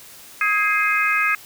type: harmonic tone with a mistuned harmonic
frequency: 420.4 Hz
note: G#4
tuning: 21 cents sharp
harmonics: 3 / 4 / 5 / 6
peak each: -22 / -22 / -22 / -22 dBFS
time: 0.41-1.35 s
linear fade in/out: 2 ms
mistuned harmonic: 4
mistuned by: -41 cents
effects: white hiss -43 dBFS RMS until 1.45 s